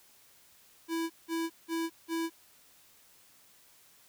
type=tone bursts; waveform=square; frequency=329.6 Hz; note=E4; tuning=in tune; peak=-31 dBFS; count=4; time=0.88-2.3 s; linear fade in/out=50 ms; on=220 ms; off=180 ms; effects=white hiss -61 dBFS RMS until 4.08 s